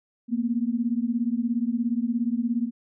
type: beating tone pair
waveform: sine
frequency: 228.7 / 245.7 Hz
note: A#3 / B3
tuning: -33 / -9 cents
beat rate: 17 Hz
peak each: -25 / -26 dBFS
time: 0.28-2.71 s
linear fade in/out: 50 ms
effects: none